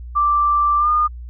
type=tone with pitch glide; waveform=sine; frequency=1174.7 to 1217.5 Hz; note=D6 to D#6; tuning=0 to -38 cents; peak=-13 dBFS; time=0.15-1.08 s; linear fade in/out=20 ms; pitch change=+62 cents; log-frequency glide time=0.78-0.89 s; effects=added 60 Hz sine -30 dBFS peak until 1.29 s